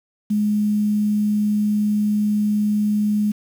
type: tone with quantisation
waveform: sine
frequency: 209.4 Hz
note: G#3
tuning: 15 cents sharp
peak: -16 dBFS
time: 0.3-3.32 s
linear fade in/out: 10 ms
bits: 7
effects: none